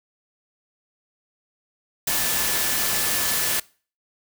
sine tone in noise, 1742 Hz, A6, 18 cents flat, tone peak -34 dBFS, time 2.07-3.6 s, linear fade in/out 5 ms, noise white, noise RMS -23 dBFS, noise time 2.07-3.6 s, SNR -14 dB, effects noise-tail reverb RT60 0.4 s tail -23 dB re dry

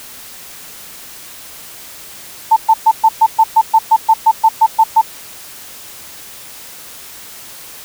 sine tone bursts, 890 Hz, A5, 20 cents sharp, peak -4 dBFS, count 15, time 2.51-5.015 s, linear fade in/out 10 ms, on 55 ms, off 120 ms, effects white hiss -34 dBFS RMS until 7.84 s

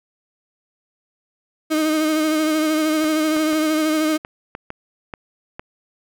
35% pulse tone with vibrato, 311 Hz, D#4, 1 cent flat, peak -15 dBFS, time 1.7-4.18 s, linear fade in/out 20 ms, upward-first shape sine, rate 13 Hz, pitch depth 32 cents each way
clicks, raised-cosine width 0.5 ms, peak -16 dBFS, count 8, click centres 3.043 / 3.366 / 3.531 / 4.249 / 4.551 / 4.704 / 5.138 / 5.595 s
effects none

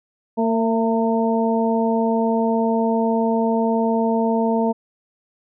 harmonic tone with a mistuned harmonic, 227.4 Hz, A#3, 43 cents flat, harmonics 1 / 2 / 3 / 4, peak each -19 / -22 / -24 / -25 dBFS, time 0.37-4.73 s, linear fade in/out 20 ms, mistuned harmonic 3, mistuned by -28 cents, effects none

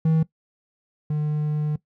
triangle tone pair in turn, 160 / 150.8 Hz, D#3 / D3, +49 / +46 cents, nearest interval minor second, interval 103 cents, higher first, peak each -14 / -19 dBFS, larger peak first, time 0.05-0.23 / 1.1-1.76 s, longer second, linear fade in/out 5 ms, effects noise-tail reverb RT60 0.1 s tail -19 dB re dry

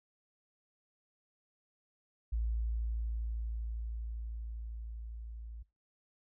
sine tone with level ramp, 56.3 Hz, A1, 40 cents sharp, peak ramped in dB -30 to -43 dBFS, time 2.32-5.63 s, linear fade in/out 10 ms, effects noise-tail reverb RT60 0.3 s tail -23 dB re dry

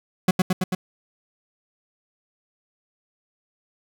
40% pulse tone with echo, 184.3 Hz, F#3, 7 cents flat, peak -13 dBFS, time 0.28-0.31 s, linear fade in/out 5 ms, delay 110 ms, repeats 4, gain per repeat -2 dB, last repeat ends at 0.75 s, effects none

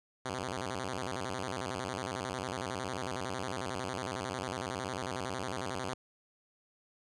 5% pulse tone with vibrato, 110 Hz, A2, in tune, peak -24 dBFS, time 0.25-5.94 s, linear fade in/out 5 ms, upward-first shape square, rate 11 Hz, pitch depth 280 cents each way, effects resampled to 22050 Hz

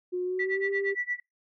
sine tone with pitch glide, 361.2 to 396.2 Hz, F#4 to G4, -42 to +18 cents, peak -27 dBFS, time 0.12-0.95 s, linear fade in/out 20 ms, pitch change +160 cents, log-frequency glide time 0.24-0.68 s
sine tone with tremolo, 1959 Hz, B6, 15 cents flat, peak -25 dBFS, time 0.39-1.2 s, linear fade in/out 5 ms, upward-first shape sine, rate 8.6 Hz, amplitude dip 95%
effects noise-tail reverb RT60 0.2 s tail -26 dB re dry + tanh soft clip ceiling -17 dBFS

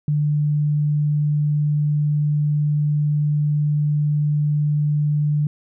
sine tone, 148.5 Hz, D3, 20 cents sharp, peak -16 dBFS, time 0.08-5.47 s, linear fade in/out 2 ms, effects none

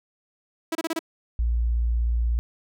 sawtooth tone bursts, 325.9 Hz, E4, 20 cents flat, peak -20 dBFS, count 5, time 0.72-0.992 s, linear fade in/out 5 ms, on 32 ms, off 28 ms
sine tone, 58.27 Hz, A#1, in tune, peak -20 dBFS, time 1.39-2.39 s, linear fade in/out 0 ms
effects none

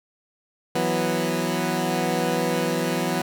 15% pulse chord, E suspended second, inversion none, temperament equal, 164.81 / 185 / 246.9 Hz, E3 / F#3 / B3, 0 / 0 / 0 cents, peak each -20 dBFS, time 0.75-3.22 s, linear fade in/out 5 ms, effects none

